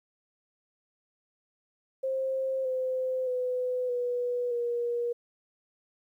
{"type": "tone with pitch steps", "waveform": "sine", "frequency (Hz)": [529, 515.4, 502.2, 489.3, 476.8], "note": ["C5", "C5", "B4", "B4", "A#4"], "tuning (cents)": [19, -26, 29, -16, 39], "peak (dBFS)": -27, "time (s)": [2.03, 5.13], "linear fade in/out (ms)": 10, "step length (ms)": 620, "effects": ["11-bit"]}